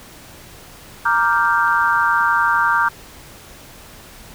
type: chord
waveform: sine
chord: G minor seventh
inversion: first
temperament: equal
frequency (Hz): 932.3 / 1174.7 / 1396.9 / 1568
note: Bb5 / D6 / F6 / G6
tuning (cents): 0 / 0 / 0 / 0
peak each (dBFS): -19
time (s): 1.05-2.89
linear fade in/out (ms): 10
type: clicks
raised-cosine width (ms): 0.2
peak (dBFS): -26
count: 6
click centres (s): 1.171 / 1.251 / 1.329 / 1.453 / 1.679 / 1.728
effects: pink hiss -41 dBFS RMS until 4.34 s